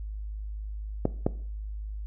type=clicks; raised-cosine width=2 ms; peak=-9 dBFS; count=2; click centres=1.054 / 1.265 s; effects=noise-tail reverb RT60 0.5 s tail -18 dB re dry + added 52 Hz sine -33 dBFS peak until 2.06 s